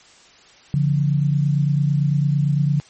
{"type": "tone pair together", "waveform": "sine", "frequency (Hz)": [142.6, 171.51], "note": ["C#3", "F3"], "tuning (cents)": [49, -31], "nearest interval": "minor third", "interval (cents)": 320, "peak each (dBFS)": [-16, -22], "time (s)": [0.74, 2.8], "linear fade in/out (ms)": 0, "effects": ["white hiss -49 dBFS RMS until 2.89 s", "MP3 32 kbps"]}